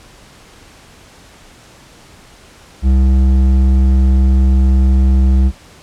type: tone with hard clipping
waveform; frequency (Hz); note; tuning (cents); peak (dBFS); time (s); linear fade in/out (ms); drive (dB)
triangle; 65.6; C2; +5; -9; 2.82-5.52; 50; 12
effects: pink hiss -42 dBFS RMS until 5.82 s + low-pass 9000 Hz 12 dB/octave